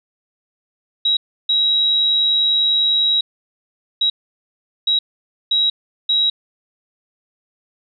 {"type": "tone bursts at uneven times", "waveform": "sine", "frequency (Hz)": 3850, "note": "B7", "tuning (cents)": -45, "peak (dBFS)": -13, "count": 6, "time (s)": [[1.05, 1.17], [1.49, 3.21], [4.01, 4.1], [4.87, 4.99], [5.51, 5.7], [6.09, 6.3]], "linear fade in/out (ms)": 5, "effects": []}